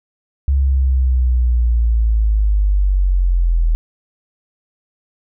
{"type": "linear sweep", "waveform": "sine", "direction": "down", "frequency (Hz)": [69, 40.37], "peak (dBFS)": -11, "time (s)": [0.48, 3.75], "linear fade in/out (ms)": 0, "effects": []}